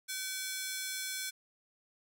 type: ring-modulated tone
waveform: 10% pulse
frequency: 1908 Hz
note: A#6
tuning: 40 cents sharp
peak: -24 dBFS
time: 0.08-1.31 s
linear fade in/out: 20 ms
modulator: 380 Hz
effects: none